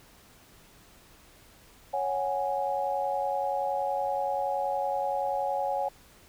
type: chord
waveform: sine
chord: C# suspended fourth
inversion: none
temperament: equal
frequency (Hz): 554.4 / 740 / 830.6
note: C#5 / F#5 / G#5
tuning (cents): 0 / 0 / 0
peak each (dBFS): -31 / -32 / -30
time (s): 1.93-5.89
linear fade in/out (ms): 10
effects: pink hiss -56 dBFS RMS until 6.28 s